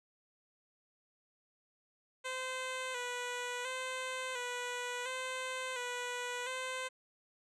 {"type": "tone with vibrato", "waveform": "10% pulse", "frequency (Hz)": 503, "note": "B4", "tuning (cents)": 32, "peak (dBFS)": -29, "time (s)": [2.24, 6.89], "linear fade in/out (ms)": 20, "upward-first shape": "square", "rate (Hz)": 0.71, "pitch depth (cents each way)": 43, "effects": ["resampled to 24000 Hz"]}